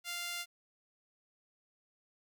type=tone with high-pass filter; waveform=sawtooth; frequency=697 Hz; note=F5; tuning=4 cents flat; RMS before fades=-40 dBFS; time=0.04-0.46 s; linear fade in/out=50 ms; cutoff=2200 Hz; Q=0.93; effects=11-bit